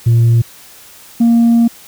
sine tone pair in turn, 116.54 / 233.1 Hz, A#2 / A#3, 0 / 0 cents, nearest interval octave, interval 1200 cents, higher second, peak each -4 dBFS, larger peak neither, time 0.06-0.42 / 1.2-1.68 s, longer second, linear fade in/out 10 ms, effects tanh soft clip ceiling -5 dBFS + white hiss -39 dBFS RMS until 1.87 s

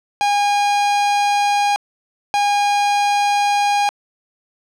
45% pulse tone pair in turn, 816 / 816 Hz, G#5 / G#5, -31 / -31 cents, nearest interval unison, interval 0 cents, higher neither, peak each -14 dBFS, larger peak neither, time 0.21-1.76 / 2.34-3.89 s, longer neither, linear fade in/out 0 ms, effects low-pass 7000 Hz 12 dB/octave + 8-bit

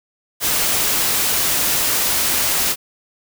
white noise, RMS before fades -18 dBFS, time 0.4-2.76 s, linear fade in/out 50 ms, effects none

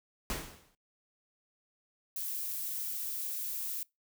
pink noise with exponential decay, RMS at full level -33 dBFS, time 0.3-0.75 s, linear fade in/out 1 ms, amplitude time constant 97 ms
violet noise, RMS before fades -37 dBFS, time 2.16-3.83 s, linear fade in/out 2 ms
effects noise-tail reverb RT60 0.2 s tail -24 dB re dry

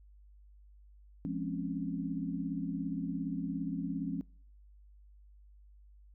sine chord, Db major seventh, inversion first, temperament just, 173.24 / 207.9 / 259.9 / 277.2 Hz, F3 / Ab3 / C4 / Db4, -14 / +2 / -11 / 0 cents, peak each -38 / -40 / -40 / -38 dBFS, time 1.25-4.21 s, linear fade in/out 0 ms, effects noise-tail reverb RT60 0.5 s tail -23 dB re dry + added 50 Hz sine -55 dBFS peak until 6.14 s

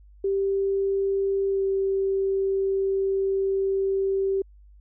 sine tone with pitch glide, 392 to 388.4 Hz, G4 to G4, 0 to -16 cents, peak -21 dBFS, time 0.24-4.42 s, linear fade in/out 5 ms, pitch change -16 cents, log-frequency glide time 1.49-1.63 s, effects added 50 Hz sine -48 dBFS peak until 4.8 s

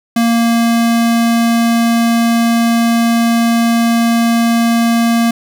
square tone, 232.1 Hz, A#3, 7 cents flat, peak -10 dBFS, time 0.16-5.31 s, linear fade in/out 5 ms, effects none

